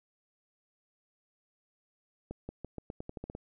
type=accelerating click train; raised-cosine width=2 ms; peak=-26 dBFS; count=11; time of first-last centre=2.31-3.351 s; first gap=180 ms; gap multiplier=0.87; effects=none